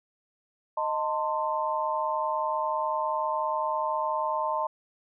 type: chord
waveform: sine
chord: A diminished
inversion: second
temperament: equal with one note detuned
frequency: 622.3 / 896.4 / 1046.5 Hz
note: Eb5 / A5 / C6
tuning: 0 / +32 / 0 cents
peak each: -31 / -29 / -30 dBFS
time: 0.77-4.67 s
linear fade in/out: 5 ms
effects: none